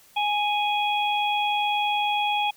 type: harmonic tone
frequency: 830.6 Hz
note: G#5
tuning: in tune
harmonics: 1 / 3 / 4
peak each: -23 / -28 / -29 dBFS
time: 0.16-2.51 s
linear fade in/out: 10 ms
effects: white hiss -55 dBFS RMS until 2.56 s